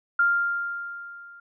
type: tone with level ramp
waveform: sine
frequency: 1396.9 Hz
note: F6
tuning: in tune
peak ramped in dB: -16 to -44 dBFS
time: 0.19-1.4 s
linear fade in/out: 5 ms
effects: none